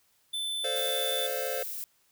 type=tone; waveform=square; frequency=3523 Hz; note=A7; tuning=1 cent sharp; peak=-31 dBFS; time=0.33-1.27 s; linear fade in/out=10 ms
type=chord; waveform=square; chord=D minor seventh; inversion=second; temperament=equal; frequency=440 / 523.3 / 587.3 / 698.5 Hz; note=A4 / C5 / D5 / F5; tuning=0 / 0 / 0 / 0 cents; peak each=-39 / -34 / -40 / -40 dBFS; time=0.64-1.63 s; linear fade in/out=5 ms
type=noise; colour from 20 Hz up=violet; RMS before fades=-37 dBFS; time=0.76-1.84 s; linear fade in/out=0 ms
effects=white hiss -68 dBFS RMS until 2.11 s